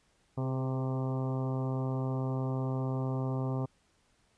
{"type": "harmonic tone with a mistuned harmonic", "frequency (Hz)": 130.81, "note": "C3", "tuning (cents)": 0, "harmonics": [1, 2, 3, 4, 5, 6, 7, 8, 9], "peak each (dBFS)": [-31, -37, -41, -43, -45, -47, -48, -49, -50], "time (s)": [0.37, 3.66], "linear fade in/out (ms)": 10, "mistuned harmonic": 3, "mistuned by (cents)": 26, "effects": ["pink hiss -70 dBFS RMS until 4.37 s", "resampled to 22050 Hz"]}